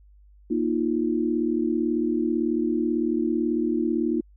sine chord, Bb suspended fourth, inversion none, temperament equal with one note detuned, 236.2 / 311.1 / 349.2 Hz, Bb3 / Eb4 / F4, +23 / 0 / 0 cents, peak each -26 / -25 / -26 dBFS, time 0.5-4.21 s, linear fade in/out 10 ms, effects added 50 Hz sine -50 dBFS peak until 4.36 s

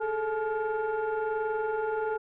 sine tone cluster, 417.7 / 438.9 / 859 / 1412 Hz, G#4 / A4 / A5 / F6, +10 / -4 / -42 / +19 cents, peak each -35 / -28 / -32 / -36 dBFS, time 0-2.18 s, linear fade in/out 20 ms, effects tanh soft clip ceiling -22 dBFS

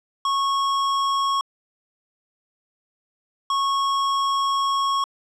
square tone pair in turn, 1100 / 1100 Hz, C#6 / C#6, -14 / -14 cents, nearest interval unison, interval 0 cents, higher neither, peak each -20 dBFS, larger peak neither, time 0.25-1.41 / 3.5-5.04 s, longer second, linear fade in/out 2 ms, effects low-pass 6000 Hz 12 dB/octave + 10-bit

